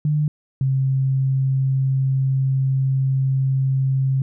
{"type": "tone pair in turn", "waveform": "sine", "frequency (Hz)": [150, 133.63], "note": ["D3", "C3"], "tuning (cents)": [37, 37], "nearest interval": "major second", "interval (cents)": 200, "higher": "first", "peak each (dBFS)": -16, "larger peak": "neither", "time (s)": [[0.05, 0.28], [0.61, 4.22]], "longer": "second", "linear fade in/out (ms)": 2, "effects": []}